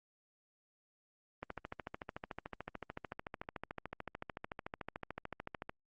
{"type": "click train", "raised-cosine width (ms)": 0.5, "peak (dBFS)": -26, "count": 59, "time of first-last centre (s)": [1.43, 5.695], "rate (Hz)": 13.6, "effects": ["Opus 24 kbps"]}